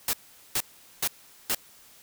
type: noise bursts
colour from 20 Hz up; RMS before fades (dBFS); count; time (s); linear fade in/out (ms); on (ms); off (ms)
white; -26; 4; 0.08-1.548; 2; 52; 420
effects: white hiss -54 dBFS RMS until 2.02 s